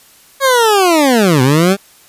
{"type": "linear two-way sweep", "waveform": "20% pulse", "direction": "down then up", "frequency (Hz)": [555, 123.47, 203.2], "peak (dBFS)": -3, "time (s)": [0.4, 1.77], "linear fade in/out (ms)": 50, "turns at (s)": 1.42, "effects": ["white hiss -45 dBFS RMS until 2.08 s", "resampled to 32000 Hz"]}